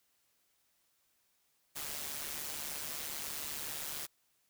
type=noise with amplitude modulation; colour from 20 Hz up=white; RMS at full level=-38 dBFS; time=1.75-4.07 s; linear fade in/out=20 ms; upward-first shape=sine; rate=147 Hz; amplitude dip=65%; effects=white hiss -75 dBFS RMS until 4.49 s